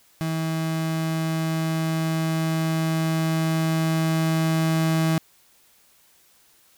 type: tone with level ramp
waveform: 35% pulse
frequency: 161.1 Hz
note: E3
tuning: 39 cents flat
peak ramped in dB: -22 to -17 dBFS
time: 0.21-5.18 s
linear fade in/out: 0 ms
effects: white hiss -58 dBFS RMS until 6.77 s